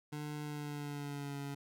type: tone with pitch glide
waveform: 25% pulse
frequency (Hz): 149.2 to 141.07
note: D3 to C#3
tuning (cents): +28 to +31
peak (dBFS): -36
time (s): 0.12-1.55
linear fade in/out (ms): 10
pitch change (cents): -97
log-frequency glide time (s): 0.42-1.37
effects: none